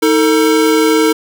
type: tone pair together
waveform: square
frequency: 316.6 / 447.7 Hz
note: D#4 / A4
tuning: +30 / +30 cents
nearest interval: tritone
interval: 600 cents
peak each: -12 dBFS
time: 0.02-1.13 s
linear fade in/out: 10 ms
effects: none